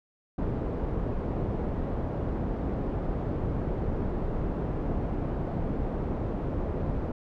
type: low-pass noise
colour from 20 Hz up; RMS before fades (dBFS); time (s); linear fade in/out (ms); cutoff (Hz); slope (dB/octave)
pink; -30; 0.38-7.12; 5; 580; 12
effects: none